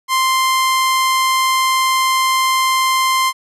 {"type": "tone", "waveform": "sawtooth", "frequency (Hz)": 1046.5, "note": "C6", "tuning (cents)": 0, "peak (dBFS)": -9, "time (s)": [0.08, 3.33], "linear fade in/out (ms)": 50, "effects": ["resampled to 32000 Hz"]}